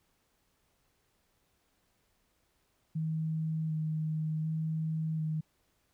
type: tone with vibrato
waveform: sine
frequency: 157.6 Hz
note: D#3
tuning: 23 cents sharp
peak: -30 dBFS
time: 2.95-5.41 s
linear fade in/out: 10 ms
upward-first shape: square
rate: 0.67 Hz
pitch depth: 13 cents each way
effects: pink hiss -74 dBFS RMS until 5.93 s